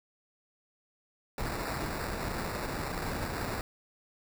pink noise with sample-and-hold, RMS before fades -35 dBFS, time 1.38-3.61 s, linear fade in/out 2 ms, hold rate 3150 Hz, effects none

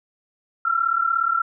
sine tone pair together, 1339.1 / 1376 Hz, E6 / F6, +27 / -26 cents, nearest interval unison, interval 47 cents, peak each -21 dBFS, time 0.65-1.42 s, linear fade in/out 5 ms, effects none

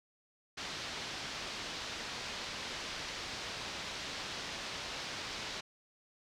white low-pass noise, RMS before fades -42 dBFS, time 0.57-5.61 s, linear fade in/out 10 ms, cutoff 5200 Hz, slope 24 dB/octave, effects none

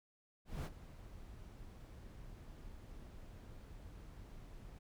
brown noise with ADSR envelope, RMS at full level -38 dBFS, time 0.45-4.79 s, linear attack 200 ms, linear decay 44 ms, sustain -15 dB, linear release 11 ms, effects none

